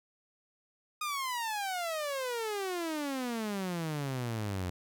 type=exponential sweep; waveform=sawtooth; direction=down; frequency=1244.5 to 87.31 Hz; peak=-29 dBFS; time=1.01-4.7 s; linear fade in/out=5 ms; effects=none